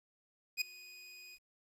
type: tone with ADSR envelope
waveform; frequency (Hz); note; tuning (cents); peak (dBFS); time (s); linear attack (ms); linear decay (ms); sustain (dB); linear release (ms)
25% pulse; 2489; D#7; 0; -25; 0.57-1.39; 44; 5; -22; 51
effects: resampled to 32000 Hz + 11-bit